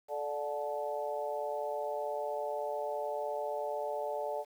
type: harmonic tone with a mistuned harmonic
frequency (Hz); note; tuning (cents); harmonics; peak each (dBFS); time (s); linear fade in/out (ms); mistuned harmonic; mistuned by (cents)
144.9; D3; -23; 3 / 4 / 5 / 6; -40 / -36 / -41 / -40; 0.08-4.45; 50; 4; +27
effects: 10-bit